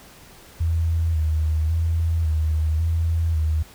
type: tone with vibrato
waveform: sine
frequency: 80.3 Hz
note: E2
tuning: 45 cents flat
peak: -18 dBFS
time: 0.6-3.63 s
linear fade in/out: 10 ms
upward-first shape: square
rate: 0.91 Hz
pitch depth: 45 cents each way
effects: pink hiss -47 dBFS RMS until 3.74 s